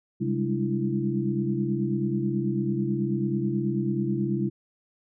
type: tone cluster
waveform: sine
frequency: 134.1 / 194.7 / 203.9 / 298.9 / 335.8 Hz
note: C3 / G3 / G#3 / D4 / E4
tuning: +43 / -12 / -32 / +31 / +32 cents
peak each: -29 / -31 / -29 / -35 / -29 dBFS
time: 0.2-4.5 s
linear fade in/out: 20 ms
effects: none